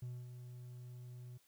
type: tone with ADSR envelope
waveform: triangle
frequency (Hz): 123.47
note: B2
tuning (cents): 0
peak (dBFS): -38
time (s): 0.02-1.38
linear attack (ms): 6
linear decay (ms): 240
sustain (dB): -8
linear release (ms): 12
effects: tanh soft clip ceiling -36 dBFS + white hiss -72 dBFS RMS until 1.47 s